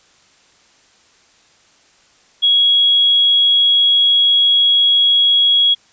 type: tone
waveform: sine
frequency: 3322 Hz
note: G#7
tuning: in tune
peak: -9 dBFS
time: 2.42-5.75 s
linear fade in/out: 20 ms
effects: white hiss -52 dBFS RMS until 5.92 s + resampled to 16000 Hz